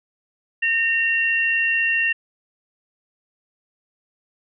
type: tone pair together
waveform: sine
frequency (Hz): 1834 / 2748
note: A#6 / F7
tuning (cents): -29 / -29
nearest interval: perfect fifth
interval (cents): 700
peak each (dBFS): -20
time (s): 0.62-2.13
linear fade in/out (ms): 10
effects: none